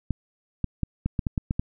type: clicks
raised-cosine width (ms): 5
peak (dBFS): -12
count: 9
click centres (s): 0.107 / 0.643 / 0.833 / 1.06 / 1.192 / 1.268 / 1.378 / 1.509 / 1.595
effects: none